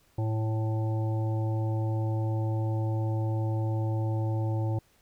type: harmonic tone with a mistuned harmonic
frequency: 110 Hz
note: A2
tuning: in tune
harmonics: 1 / 3 / 5 / 7 / 8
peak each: -26 / -36 / -40 / -43 / -44 dBFS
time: 0.18-4.79 s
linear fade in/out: 5 ms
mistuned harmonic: 3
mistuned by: +15 cents
effects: pink hiss -65 dBFS RMS until 5.01 s